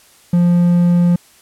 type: tone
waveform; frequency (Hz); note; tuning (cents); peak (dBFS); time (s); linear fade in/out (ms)
triangle; 174.61; F3; 0; -7; 0.33-1.16; 5
effects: white hiss -48 dBFS RMS until 1.41 s + low-pass 12000 Hz 12 dB/octave